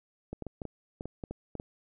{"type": "clicks", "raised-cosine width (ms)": 2, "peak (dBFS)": -24, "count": 11, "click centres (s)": [0.33, 0.423, 0.467, 0.618, 0.653, 1.009, 1.056, 1.238, 1.31, 1.553, 1.599], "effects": []}